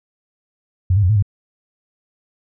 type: tone with pitch steps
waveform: sine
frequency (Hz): 92 / 103.5 / 89.1 / 108.7 / 100.4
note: F#2 / G#2 / F2 / A2 / G2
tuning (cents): -9 / -5 / +35 / -21 / +42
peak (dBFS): -11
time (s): 0.9-1.225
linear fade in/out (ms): 5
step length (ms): 65
effects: none